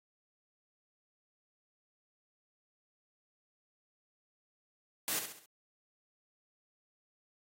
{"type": "noise with echo", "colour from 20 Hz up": "white", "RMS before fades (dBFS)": -34, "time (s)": [5.08, 5.19], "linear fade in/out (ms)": 0, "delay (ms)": 67, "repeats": 4, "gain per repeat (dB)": -7, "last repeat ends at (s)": 5.458, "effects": ["high-pass 150 Hz 12 dB/octave", "AAC 48 kbps"]}